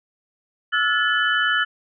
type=tone cluster; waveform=sine; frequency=1323 / 1443 / 1724 / 3002 Hz; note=E6 / F#6 / A6 / F#7; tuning=+6 / -44 / -36 / +24 cents; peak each=-25 / -22 / -21 / -25 dBFS; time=0.72-1.65 s; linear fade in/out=20 ms; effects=none